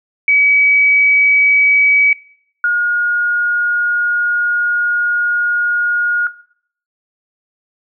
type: tone pair in turn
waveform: sine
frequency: 2276 / 1433.8 Hz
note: C#7 / F6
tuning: +45 / +45 cents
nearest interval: minor sixth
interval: 800 cents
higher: first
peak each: -8 / -10 dBFS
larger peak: first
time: 0.28-2.13 / 2.64-6.27 s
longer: second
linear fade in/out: 2 ms
effects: noise-tail reverb RT60 0.6 s tail -19 dB re dry